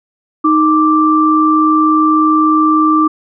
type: tone pair together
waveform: sine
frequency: 311.1 / 1174.6 Hz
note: D#4 / D6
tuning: 0 / 0 cents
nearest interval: octave + major seventh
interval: 2300 cents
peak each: -10 dBFS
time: 0.44-3.08 s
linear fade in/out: 10 ms
effects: none